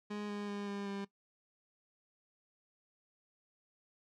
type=tone with pitch steps; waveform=30% pulse; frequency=207.7 / 205.4 / 203.2 / 201 / 198.78 Hz; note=G#3 / G#3 / G#3 / G3 / G3; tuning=0 / -19 / -38 / +44 / +24 cents; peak=-36 dBFS; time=0.1-1.05 s; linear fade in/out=10 ms; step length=190 ms; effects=noise-tail reverb RT60 0.1 s tail -19 dB re dry + low-pass 5000 Hz 12 dB/octave